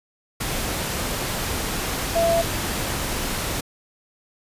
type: tone in noise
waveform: sine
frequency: 671 Hz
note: E5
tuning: 31 cents sharp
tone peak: -17 dBFS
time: 2.15-2.42 s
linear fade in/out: 10 ms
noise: pink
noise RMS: -26 dBFS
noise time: 0.4-3.61 s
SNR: +6 dB
effects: resampled to 32000 Hz